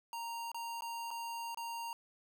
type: tone with dropouts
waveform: square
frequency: 930 Hz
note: A#5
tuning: 4 cents flat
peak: -40 dBFS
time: 0.13-1.93 s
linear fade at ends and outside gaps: 1 ms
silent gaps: 0.517-0.545 / 0.808-0.821 / 1.106-1.112 / 1.546-1.573 s
effects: none